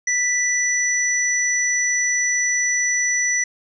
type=tone pair together; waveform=sine; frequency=1975.5 / 5920 Hz; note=B6 / F#8; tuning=0 / 0 cents; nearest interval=octave + perfect fifth; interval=1900 cents; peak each=-20 dBFS; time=0.07-3.44 s; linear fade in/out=5 ms; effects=none